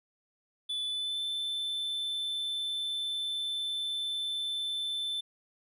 triangle tone with pitch glide, 3474 to 3531 Hz, A7 to A7, -23 to +5 cents, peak -30 dBFS, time 0.69-5.21 s, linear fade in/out 10 ms, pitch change +28 cents, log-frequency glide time 0.84-1.21 s, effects none

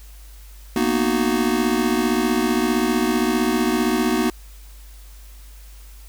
square chord, B major seventh, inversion third, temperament just, 231.5 / 246.9 / 308.7 / 370.4 Hz, A#3 / B3 / D#4 / F#4, -12 / 0 / -14 / +2 cents, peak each -24 dBFS, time 0.76-4.3 s, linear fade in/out 2 ms, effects added 50 Hz sine -39 dBFS peak until 6.08 s + white hiss -50 dBFS RMS until 6.08 s

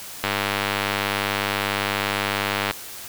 click train, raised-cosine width 0.3 ms, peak -5 dBFS, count 248, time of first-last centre 0.24-2.71 s, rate 100 Hz, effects white hiss -37 dBFS RMS until 3.08 s

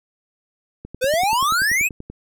click train, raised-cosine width 3 ms, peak -21 dBFS, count 14, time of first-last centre 0.85-2.1 s, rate 10.4 Hz
square exponential sweep, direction up, 492.6 to 2637 Hz, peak -17 dBFS, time 1.01-1.89 s, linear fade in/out 20 ms
effects none

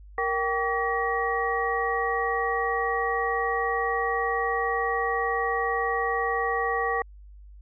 sine tone cluster, 466.7 / 777 / 1143 / 1899 Hz, A#4 / G5 / D6 / A#6, +2 / -16 / -47 / +32 cents, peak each -29 dBFS, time 0.18-7.02 s, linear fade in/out 2 ms, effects added 50 Hz sine -44 dBFS peak until 7.61 s

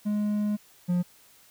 triangle tone pair in turn, 208.7 / 177.49 Hz, G#3 / F3, +9 / +28 cents, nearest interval minor third, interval 281 cents, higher first, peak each -22 / -20 dBFS, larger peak second, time 0.05-0.57 / 0.88-1.03 s, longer first, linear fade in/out 20 ms, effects white hiss -57 dBFS RMS until 1.5 s

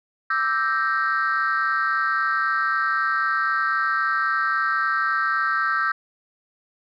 sine chord, E half-diminished seventh, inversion third, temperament equal, 1174.7 / 1318.5 / 1568 / 1864.7 Hz, D6 / E6 / G6 / Bb6, 0 / 0 / 0 / 0 cents, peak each -27 / -22 / -22 / -28 dBFS, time 0.3-5.92 s, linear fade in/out 5 ms, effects tanh soft clip ceiling -14 dBFS

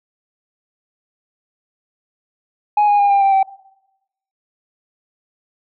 sine tone with pitch steps, 834 / 821.6 / 809.3 / 797.3 / 785.4 / 773.7 Hz, G#5 / G#5 / G#5 / G5 / G5 / G5, +7 / -19 / -45 / +29 / +3 / -23 cents, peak -8 dBFS, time 2.77-3.43 s, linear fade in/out 5 ms, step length 110 ms, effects noise-tail reverb RT60 0.9 s tail -22 dB re dry + tanh soft clip ceiling -9 dBFS

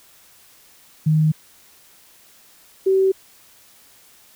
sine tone pair in turn, 155.56 / 383 Hz, D#3 / G4, 0 / -40 cents, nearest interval octave + major third, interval 1560 cents, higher second, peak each -13 dBFS, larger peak neither, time 1.06-1.32 / 2.86-3.12 s, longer neither, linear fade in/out 10 ms, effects white hiss -51 dBFS RMS until 4.35 s

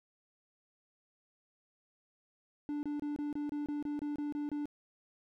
triangle tone bursts, 293.5 Hz, D4, 1 cent flat, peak -32 dBFS, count 12, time 2.69-4.656 s, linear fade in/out 0 ms, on 140 ms, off 26 ms, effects none

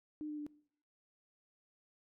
sine tone with pitch steps, 303.1 / 299.6 / 296.2 Hz, D#4 / D4 / D4, -45 / +35 / +15 cents, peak -39 dBFS, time 0.21-0.465 s, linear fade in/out 0 ms, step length 85 ms, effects noise-tail reverb RT60 0.6 s tail -21 dB re dry

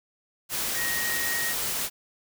sine tone in noise, 1878 Hz, A#6, 12 cents sharp, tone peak -29 dBFS, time 0.74-1.55 s, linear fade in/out 50 ms, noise white, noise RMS -29 dBFS, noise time 0.49-1.9 s, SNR -3 dB, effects none

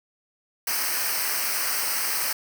white noise with comb filter, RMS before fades -26 dBFS, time 0.67-2.33 s, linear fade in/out 5 ms, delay 0.28 ms, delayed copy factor -0.8, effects none

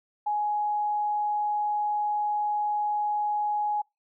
sine tone, 836 Hz, G#5, 11 cents sharp, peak -24 dBFS, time 0.26-3.82 s, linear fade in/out 10 ms, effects noise-tail reverb RT60 0.2 s tail -26 dB re dry

